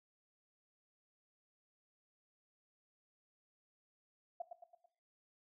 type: tone with echo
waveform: sine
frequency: 692 Hz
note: F5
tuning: 16 cents flat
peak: -38 dBFS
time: 4.4-4.42 s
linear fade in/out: 5 ms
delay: 110 ms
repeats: 4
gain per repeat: -6 dB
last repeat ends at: 4.86 s
effects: noise-tail reverb RT60 0.5 s tail -17 dB re dry